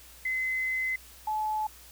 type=tone pair in turn; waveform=sine; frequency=2045 / 859.8 Hz; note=C7 / A5; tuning=-40 / -40 cents; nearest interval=octave + minor third; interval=1500 cents; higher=first; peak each=-27 dBFS; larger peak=neither; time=0.25-0.96 / 1.27-1.67 s; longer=first; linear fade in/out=5 ms; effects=added 60 Hz sine -55 dBFS peak until 1.91 s + white hiss -52 dBFS RMS until 1.91 s